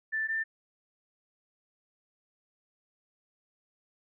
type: tone pair in turn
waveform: sine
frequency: 1765 / 1785.5 Hz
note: A6 / A6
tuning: +5 / +25 cents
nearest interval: unison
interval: 20 cents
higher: second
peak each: -28 dBFS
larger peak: neither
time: 0.12-0.28 / 0.28-0.44 s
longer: neither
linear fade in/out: 20 ms
effects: none